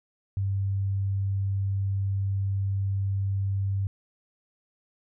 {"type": "tone", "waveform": "sine", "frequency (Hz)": 98, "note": "G2", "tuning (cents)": 0, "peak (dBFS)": -24, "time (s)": [0.37, 3.87], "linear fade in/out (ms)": 0, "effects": []}